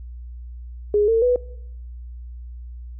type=tone with pitch steps; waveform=sine; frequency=415.3 / 452.9 / 493.9 Hz; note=G#4 / A#4 / B4; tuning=0 / -50 / 0 cents; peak=-14 dBFS; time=0.94-1.36 s; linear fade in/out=2 ms; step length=140 ms; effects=noise-tail reverb RT60 0.8 s tail -23 dB re dry + added 60 Hz sine -33 dBFS peak until 2.99 s